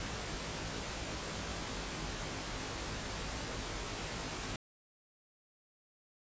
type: noise with comb filter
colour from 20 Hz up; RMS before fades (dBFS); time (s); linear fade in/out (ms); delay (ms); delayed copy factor
pink; -40; 0-4.56; 2; 19; +0.7
effects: resampled to 16000 Hz